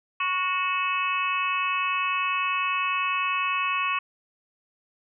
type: harmonic tone with a mistuned harmonic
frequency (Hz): 370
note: F#4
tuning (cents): 0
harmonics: 3 / 4 / 5 / 6 / 7 / 8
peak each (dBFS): -26 / -37 / -38 / -36 / -27 / -37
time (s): 0.2-3.99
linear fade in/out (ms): 5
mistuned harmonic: 4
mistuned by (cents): -31
effects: none